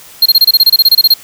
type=tone bursts; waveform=square; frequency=4218 Hz; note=C8; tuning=13 cents sharp; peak=-3 dBFS; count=15; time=0.22-1.139 s; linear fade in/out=5 ms; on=37 ms; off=26 ms; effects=white hiss -36 dBFS RMS until 1.23 s